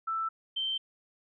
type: tone pair in turn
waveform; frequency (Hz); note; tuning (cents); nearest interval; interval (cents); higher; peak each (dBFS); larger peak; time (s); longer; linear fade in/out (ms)
sine; 1325 / 3119; E6 / G7; +9 / -9; octave + minor third; 1482; second; -29 / -29; neither; 0.07-0.29 / 0.56-0.78; neither; 10
effects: none